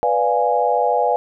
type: chord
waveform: sine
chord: B diminished seventh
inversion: none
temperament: equal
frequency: 493.9 / 587.3 / 698.5 / 830.6 Hz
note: B4 / D5 / F5 / Ab5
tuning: 0 / 0 / 0 / 0 cents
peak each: -20 / -22 / -20 / -19 dBFS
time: 0.03-1.16 s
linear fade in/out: 0 ms
effects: none